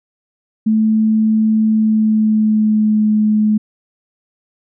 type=tone with pitch glide; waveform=sine; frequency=218.4 to 213.5 Hz; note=A3 to G#3; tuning=-13 to +48 cents; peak=-10 dBFS; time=0.66-3.58 s; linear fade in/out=10 ms; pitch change=-39 cents; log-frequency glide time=1.67-3.08 s; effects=none